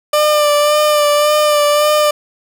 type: tone with vibrato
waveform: 30% pulse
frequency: 595 Hz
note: D5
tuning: 22 cents sharp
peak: -7 dBFS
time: 0.13-2.11 s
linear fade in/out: 5 ms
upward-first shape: sine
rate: 1.8 Hz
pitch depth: 26 cents each way
effects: none